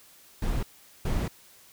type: noise bursts at uneven times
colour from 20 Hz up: brown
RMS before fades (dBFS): -27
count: 2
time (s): 0.42-0.63 / 1.05-1.28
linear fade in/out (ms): 5
effects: white hiss -55 dBFS RMS until 1.72 s